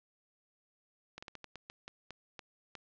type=slowing click train; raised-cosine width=0.2 ms; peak=-27 dBFS; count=11; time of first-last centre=1.18-2.753 s; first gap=45 ms; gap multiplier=1.26; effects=low-pass 5000 Hz 12 dB/octave